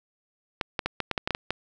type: clicks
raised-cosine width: 0.3 ms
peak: -10 dBFS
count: 10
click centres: 0.612 / 0.792 / 0.86 / 1.003 / 1.113 / 1.178 / 1.275 / 1.307 / 1.349 / 1.506 s
effects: none